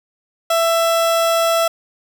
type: tone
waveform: 30% pulse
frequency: 665 Hz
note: E5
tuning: 15 cents sharp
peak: -11 dBFS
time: 0.5-1.68 s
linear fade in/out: 5 ms
effects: none